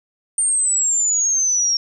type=exponential sweep; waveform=sine; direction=down; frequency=8870 to 5520 Hz; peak=-15 dBFS; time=0.38-1.77 s; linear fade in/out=2 ms; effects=none